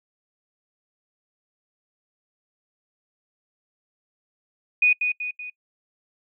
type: tone with echo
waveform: sine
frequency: 2476 Hz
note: D#7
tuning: 9 cents flat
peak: -14 dBFS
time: 4.82-4.93 s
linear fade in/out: 5 ms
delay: 190 ms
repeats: 3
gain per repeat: -6 dB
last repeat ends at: 5.5 s
effects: noise-tail reverb RT60 0.1 s tail -26 dB re dry